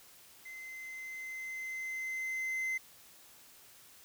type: tone with level ramp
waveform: triangle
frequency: 2063 Hz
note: C7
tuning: 25 cents flat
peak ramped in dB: -43 to -30 dBFS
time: 0.45-2.78 s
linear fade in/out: 10 ms
effects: white hiss -58 dBFS RMS until 4.04 s